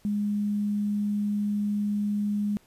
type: tone with quantisation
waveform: sine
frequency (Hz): 206.4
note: G#3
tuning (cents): -10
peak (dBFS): -24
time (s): 0.05-2.57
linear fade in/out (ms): 0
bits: 9
effects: pink hiss -61 dBFS RMS until 2.66 s + resampled to 32000 Hz